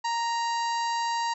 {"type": "harmonic tone with a mistuned harmonic", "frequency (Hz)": 933, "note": "A#5", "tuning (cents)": 1, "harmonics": [1, 2, 3, 4, 5, 6, 7, 8], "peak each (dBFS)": [-26, -36, -41, -42, -38, -47, -44, -46], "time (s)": [0.04, 1.34], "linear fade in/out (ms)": 10, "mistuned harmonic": 4, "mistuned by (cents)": 86, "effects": []}